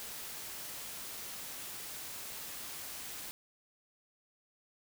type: noise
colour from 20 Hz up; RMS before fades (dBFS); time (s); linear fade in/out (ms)
white; -44; 0-3.31; 0
effects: none